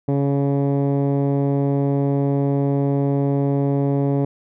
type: tone with low-pass filter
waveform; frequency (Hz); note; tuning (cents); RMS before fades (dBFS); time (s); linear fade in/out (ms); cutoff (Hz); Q
10% pulse; 140; C#3; +18; -19; 0.08-4.25; 5; 410; 0.58
effects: none